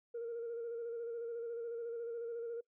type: tone with vibrato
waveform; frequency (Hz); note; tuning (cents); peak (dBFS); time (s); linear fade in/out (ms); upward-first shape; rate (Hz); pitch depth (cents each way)
sine; 466.2; A#4; 0; -37; 0.14-2.61; 10; square; 14; 26
effects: noise-tail reverb RT60 0.1 s tail -24 dB re dry + tanh soft clip ceiling -36 dBFS